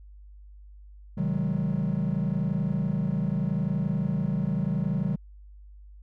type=chord; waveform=triangle; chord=Ab dominant seventh; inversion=first; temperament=just; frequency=129.78 / 155.74 / 186.89 / 207.7 Hz; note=C3 / Eb3 / Gb3 / Ab3; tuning=-14 / +2 / +18 / 0 cents; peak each=-30 / -26 / -26 / -30 dBFS; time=1.17-5.16 s; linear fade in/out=10 ms; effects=tanh soft clip ceiling -15 dBFS + added 50 Hz sine -45 dBFS peak until 6.02 s